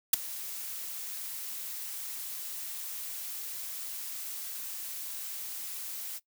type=noise with ADSR envelope; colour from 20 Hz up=blue; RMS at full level=-17 dBFS; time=0.13-6.2 s; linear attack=7 ms; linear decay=8 ms; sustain=-22 dB; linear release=37 ms; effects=noise-tail reverb RT60 0.1 s tail -19 dB re dry